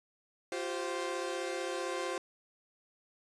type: chord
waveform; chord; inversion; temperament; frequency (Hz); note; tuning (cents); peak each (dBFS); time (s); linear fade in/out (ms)
sawtooth; F suspended second; none; equal with one note detuned; 349.2 / 384.8 / 523.3; F4 / G4 / C5; 0 / -32 / 0; -35 / -36 / -34; 0.52-2.18; 2
effects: resampled to 22050 Hz